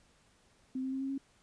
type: tone with pitch steps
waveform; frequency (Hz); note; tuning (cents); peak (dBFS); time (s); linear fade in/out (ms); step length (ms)
sine; 260 / 263.2 / 266.4 / 269.6 / 272.9; C4 / C4 / C4 / C#4 / C#4; -11 / +10 / +31 / -48 / -27; -33; 0.75-1.18; 5; 86
effects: pink hiss -67 dBFS RMS until 1.42 s + resampled to 22050 Hz